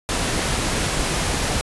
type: noise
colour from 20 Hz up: pink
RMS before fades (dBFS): -22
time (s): 0.09-1.61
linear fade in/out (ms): 0
effects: resampled to 24000 Hz